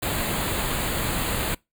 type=band-stop noise; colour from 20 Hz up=pink; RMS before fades=-26 dBFS; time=0.02-1.55 s; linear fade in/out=10 ms; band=4600 to 6800 Hz; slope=96 dB/octave; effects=noise-tail reverb RT60 0.2 s tail -24 dB re dry